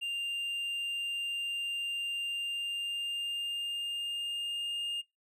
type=tone with pitch glide; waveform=triangle; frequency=2794 to 2822 Hz; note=F7 to F7; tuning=0 to +17 cents; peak=-31 dBFS; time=0.01-5.02 s; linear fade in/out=20 ms; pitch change=+17 cents; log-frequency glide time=2.24-4.82 s; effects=noise-tail reverb RT60 0.2 s tail -22 dB re dry

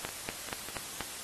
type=two click trains; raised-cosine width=0.3 ms; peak=-23 / -17 dBFS; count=4 / 5; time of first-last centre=0.09-0.686 / 0.05-1.007 s; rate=5.03 / 4.18 Hz; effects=white hiss -42 dBFS RMS until 1.23 s + AAC 32 kbps

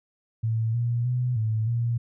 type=tone with pitch steps; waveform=sine; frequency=112.6 / 118.9 / 124.5 / 109.9 / 117.8 Hz; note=A2 / A#2 / B2 / A2 / A#2; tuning=+40 / +35 / +14 / -2 / +19 cents; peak=-22 dBFS; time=0.43-1.98 s; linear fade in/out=10 ms; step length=310 ms; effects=none

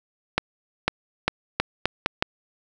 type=accelerating click train; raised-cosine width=0.3 ms; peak=-3 dBFS; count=7; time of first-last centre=0.38-2.225 s; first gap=500 ms; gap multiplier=0.8; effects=none

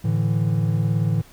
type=chord; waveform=triangle; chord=A suspended fourth; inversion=none; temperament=just; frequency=110 / 146.67 / 165 Hz; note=A2 / D3 / E3; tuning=0 / -2 / +2 cents; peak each=-19 / -22 / -21 dBFS; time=0.04-1.22 s; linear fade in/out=10 ms; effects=pink hiss -50 dBFS RMS until 1.32 s

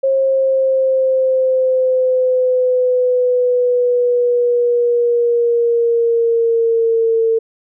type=exponential sweep; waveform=sine; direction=down; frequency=538 to 450.8 Hz; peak=-11 dBFS; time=0.03-7.39 s; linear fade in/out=10 ms; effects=none

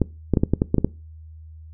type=clicks; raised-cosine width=3 ms; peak=-4 dBFS; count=9; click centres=0.017 / 0.337 / 0.372 / 0.435 / 0.536 / 0.619 / 0.744 / 0.783 / 0.846 s; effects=noise-tail reverb RT60 0.3 s tail -22 dB re dry + added 79 Hz sine -39 dBFS peak until 1.73 s

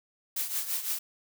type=noise with tremolo; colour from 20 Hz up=blue; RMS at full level=-29 dBFS; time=0.36-0.99 s; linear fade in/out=5 ms; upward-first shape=triangle; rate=5.9 Hz; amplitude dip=75%; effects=none

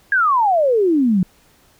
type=exponential sweep; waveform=sine; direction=down; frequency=1661.2 to 174.61 Hz; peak=-12 dBFS; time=0.12-1.23 s; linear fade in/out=2 ms; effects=pink hiss -54 dBFS RMS until 1.79 s

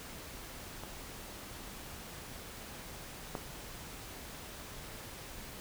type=clicks; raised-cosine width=1 ms; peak=-29 / -22 dBFS; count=2; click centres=0.836 / 3.352 s; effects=pink hiss -47 dBFS RMS until 5.6 s

